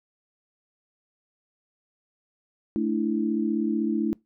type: chord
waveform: sine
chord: A suspended fourth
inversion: none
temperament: equal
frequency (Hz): 220 / 293.7 / 329.6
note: A3 / D4 / E4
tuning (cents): 0 / 0 / 0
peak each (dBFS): -26 / -28 / -27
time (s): 2.76-4.13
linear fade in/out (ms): 0
effects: noise-tail reverb RT60 0.2 s tail -25 dB re dry